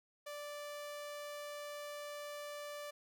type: tone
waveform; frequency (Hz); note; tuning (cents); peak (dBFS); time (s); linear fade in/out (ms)
sawtooth; 586; D5; -4; -40; 0.26-2.91; 10
effects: none